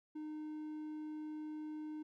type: tone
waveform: triangle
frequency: 306.5 Hz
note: D#4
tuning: 26 cents flat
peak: -40 dBFS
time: 0.15-2.03 s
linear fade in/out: 10 ms
effects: none